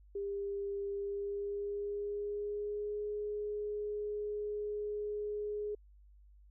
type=tone with pitch glide; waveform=sine; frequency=400.5 to 417.5 Hz; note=G4 to G#4; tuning=+37 to +9 cents; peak=-35 dBFS; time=0.15-5.75 s; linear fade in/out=5 ms; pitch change=+72 cents; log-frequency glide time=0.91-3.02 s; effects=added 50 Hz sine -57 dBFS peak until 6.5 s